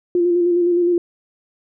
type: tone with vibrato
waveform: sine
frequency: 349.2 Hz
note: F4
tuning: in tune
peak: -13 dBFS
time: 0.15-0.98 s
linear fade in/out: 2 ms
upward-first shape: square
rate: 9.7 Hz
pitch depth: 25 cents each way
effects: none